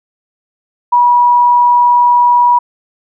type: tone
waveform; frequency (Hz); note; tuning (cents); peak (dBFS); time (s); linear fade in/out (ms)
sine; 969; B5; -33; -5; 0.92-2.59; 10
effects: none